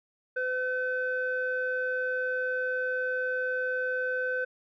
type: tone with low-pass filter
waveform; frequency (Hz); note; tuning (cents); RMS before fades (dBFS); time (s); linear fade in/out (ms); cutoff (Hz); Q
square; 508; B4; +49; -30; 0.36-4.45; 10; 1400; 6.3
effects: none